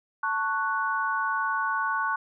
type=chord; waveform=sine; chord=F# minor; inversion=first; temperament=just; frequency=888 / 1110 / 1480 Hz; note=A5 / C#6 / F#6; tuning=+16 / +2 / 0 cents; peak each=-31 / -28 / -28 dBFS; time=0.23-2.16 s; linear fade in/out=5 ms; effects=none